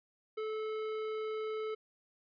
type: tone with tanh clipping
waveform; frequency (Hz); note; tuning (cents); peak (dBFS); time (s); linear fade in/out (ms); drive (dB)
sine; 434.6; A4; -21; -37; 0.37-1.75; 10; 15
effects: resampled to 11025 Hz